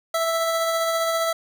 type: tone with tremolo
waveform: 25% pulse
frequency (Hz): 659.3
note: E5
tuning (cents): 0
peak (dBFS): -16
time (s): 0.14-1.33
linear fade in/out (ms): 5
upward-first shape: sine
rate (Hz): 15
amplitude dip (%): 25
effects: none